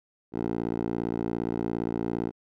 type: tone with band-pass filter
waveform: 10% pulse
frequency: 57.4 Hz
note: A#1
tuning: 26 cents flat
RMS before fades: -30 dBFS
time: 0.32-2.32 s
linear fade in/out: 50 ms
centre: 380 Hz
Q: 1.3
effects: none